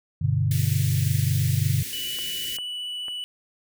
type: chord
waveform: sine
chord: G major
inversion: none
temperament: equal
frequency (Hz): 98 / 123.47 / 146.83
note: G2 / B2 / D3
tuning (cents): 0 / 0 / 0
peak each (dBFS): -24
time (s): 0.21-1.83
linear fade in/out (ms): 10
type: band-stop noise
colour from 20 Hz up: white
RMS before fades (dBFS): -34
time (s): 0.51-2.57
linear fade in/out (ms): 2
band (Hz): 450 to 1700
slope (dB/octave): 48
type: tone with vibrato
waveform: triangle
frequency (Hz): 2960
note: F#7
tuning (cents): 0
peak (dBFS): -28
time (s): 1.93-3.24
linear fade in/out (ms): 0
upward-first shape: triangle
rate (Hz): 15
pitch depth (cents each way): 10
type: clicks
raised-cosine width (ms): 0.5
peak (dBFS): -27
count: 3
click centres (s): 2.188 / 2.586 / 3.083
effects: none